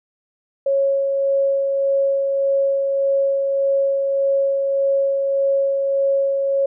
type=tone with tremolo; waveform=sine; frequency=550 Hz; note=C#5; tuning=14 cents flat; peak=-14 dBFS; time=0.66-6.66 s; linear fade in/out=5 ms; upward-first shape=sine; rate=1.7 Hz; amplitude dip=30%; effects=none